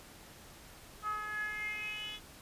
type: tone with band-pass filter sweep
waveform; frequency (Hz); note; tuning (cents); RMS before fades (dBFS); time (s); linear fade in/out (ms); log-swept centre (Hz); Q
10% pulse; 423.4; G#4; +33; -39; 1.02-2.2; 50; 1200 to 3400; 8.3
effects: pink hiss -54 dBFS RMS until 2.41 s + resampled to 32000 Hz